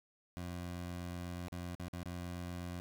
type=tone with dropouts; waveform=20% pulse; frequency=88.1 Hz; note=F2; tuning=16 cents sharp; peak=-36 dBFS; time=0.37-2.8 s; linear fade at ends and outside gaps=0 ms; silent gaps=1.483-1.522 / 1.751-1.797 / 1.883-1.932 / 2.032-2.057 s; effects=none